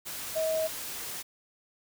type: tone in noise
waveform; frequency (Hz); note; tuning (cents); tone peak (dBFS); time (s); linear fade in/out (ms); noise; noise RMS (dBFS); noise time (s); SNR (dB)
sine; 637; D#5; +41; -26; 0.35-0.68; 20; white; -38; 0.05-1.23; +9
effects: none